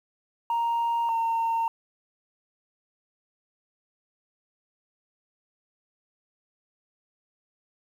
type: tone pair in turn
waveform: sine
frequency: 932.3 / 914.2 Hz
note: A#5 / A#5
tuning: 0 / -34 cents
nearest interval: unison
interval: 34 cents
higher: first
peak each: -21 dBFS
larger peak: neither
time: 0.5-1.09 / 1.09-1.68 s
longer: neither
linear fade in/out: 2 ms
effects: tanh soft clip ceiling -21 dBFS + 9-bit